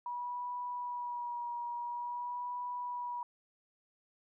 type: tone with vibrato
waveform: sine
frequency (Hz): 968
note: B5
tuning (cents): -35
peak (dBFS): -36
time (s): 0.06-3.23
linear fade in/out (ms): 2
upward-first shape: sine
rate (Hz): 0.48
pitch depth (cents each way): 23
effects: none